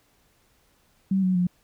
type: tone with pitch steps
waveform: sine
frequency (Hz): 192.1 / 185.13 / 178.41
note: G3 / F#3 / F3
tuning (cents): -35 / +1 / +37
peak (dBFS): -19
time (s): 1.11-1.47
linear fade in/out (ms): 5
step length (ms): 120
effects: pink hiss -64 dBFS RMS until 1.63 s